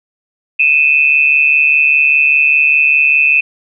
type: tone pair together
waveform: sine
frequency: 2492 / 2637 Hz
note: D#7 / E7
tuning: +2 / 0 cents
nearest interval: minor second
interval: 98 cents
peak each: -10 dBFS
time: 0.59-3.41 s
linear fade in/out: 10 ms
effects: none

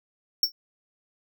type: tone with exponential decay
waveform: square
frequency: 5460 Hz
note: F8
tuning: 40 cents flat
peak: -15 dBFS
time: 0.43-0.52 s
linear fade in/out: 2 ms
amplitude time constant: 19 ms
effects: none

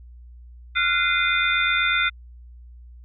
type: tone cluster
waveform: sine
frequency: 1382 / 1470 / 2069 / 2449 / 3569 Hz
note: F6 / F#6 / C7 / D#7 / A7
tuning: -19 / -12 / -20 / -28 / +24 cents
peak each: -24 / -26 / -23 / -26 / -26 dBFS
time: 0.75-2.1 s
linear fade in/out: 20 ms
effects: added 60 Hz sine -41 dBFS peak until 3.04 s

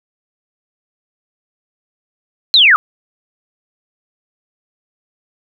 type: linear sweep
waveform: sine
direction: down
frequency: 4186 to 1139 Hz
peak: -5 dBFS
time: 2.54-2.76 s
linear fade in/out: 0 ms
effects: none

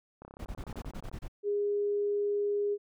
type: click train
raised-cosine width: 1 ms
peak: -33 dBFS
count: 31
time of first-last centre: 0.22-1.116 s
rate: 33.5 Hz
type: noise bursts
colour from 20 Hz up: brown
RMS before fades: -39 dBFS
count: 10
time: 0.39-1.282 s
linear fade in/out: 10 ms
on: 64 ms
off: 28 ms
type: tone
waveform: sine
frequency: 409.5 Hz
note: G#4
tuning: 24 cents flat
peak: -27 dBFS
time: 1.43-2.78 s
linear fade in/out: 50 ms
effects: none

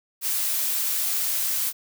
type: noise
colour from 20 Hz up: blue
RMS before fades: -25 dBFS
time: 0.21-1.73 s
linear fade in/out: 50 ms
effects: none

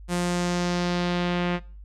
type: tone with low-pass filter sweep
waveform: sawtooth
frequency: 176.3 Hz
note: F3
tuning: 17 cents sharp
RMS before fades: -25 dBFS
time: 0.08-1.6 s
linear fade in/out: 50 ms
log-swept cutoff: 9700 to 2600 Hz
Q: 1.6
effects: noise-tail reverb RT60 0.4 s tail -21 dB re dry + added 50 Hz sine -40 dBFS peak until 1.84 s

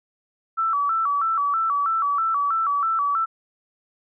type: tone with vibrato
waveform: sine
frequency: 1233 Hz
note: D#6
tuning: 16 cents flat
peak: -19 dBFS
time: 0.57-3.26 s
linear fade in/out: 20 ms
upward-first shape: square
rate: 3.1 Hz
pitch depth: 130 cents each way
effects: none

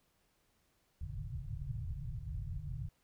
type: low-pass noise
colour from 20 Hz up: white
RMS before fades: -41 dBFS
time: 1.01-2.89 s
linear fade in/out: 5 ms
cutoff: 150 Hz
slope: 96 dB/octave
effects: pink hiss -75 dBFS RMS until 3.03 s

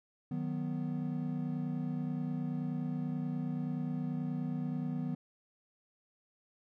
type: chord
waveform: triangle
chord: B major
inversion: first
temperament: equal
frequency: 155.56 / 185 / 246.9 Hz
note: D#3 / F#3 / B3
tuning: 0 / 0 / 0 cents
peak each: -35 / -38 / -35 dBFS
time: 0.31-5.15 s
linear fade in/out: 5 ms
effects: none

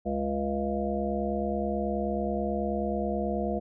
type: harmonic tone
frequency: 69.3 Hz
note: C#2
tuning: in tune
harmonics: 1 / 3 / 5 / 7 / 9 / 10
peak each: -36 / -31 / -35 / -34 / -35 / -34 dBFS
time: 0.05-3.6 s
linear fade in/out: 20 ms
effects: none

